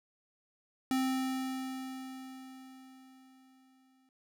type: tone with exponential decay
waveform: square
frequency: 261.6 Hz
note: C4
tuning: in tune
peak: -28 dBFS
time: 0.91-4.09 s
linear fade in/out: 1 ms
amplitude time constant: 690 ms
effects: none